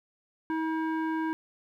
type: tone with low-pass filter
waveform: square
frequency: 320 Hz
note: D#4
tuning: 49 cents sharp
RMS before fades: -30 dBFS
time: 0.5-1.33 s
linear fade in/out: 0 ms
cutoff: 1400 Hz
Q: 2.1
effects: 11-bit